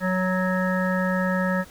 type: harmonic tone with a mistuned harmonic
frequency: 185 Hz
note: F#3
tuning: in tune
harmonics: 1 / 3 / 5 / 7 / 9 / 10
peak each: -23 / -27 / -33 / -32 / -30 / -33 dBFS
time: 0-1.65 s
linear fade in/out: 50 ms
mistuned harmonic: 5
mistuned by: +15 cents
effects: pink hiss -48 dBFS RMS until 1.7 s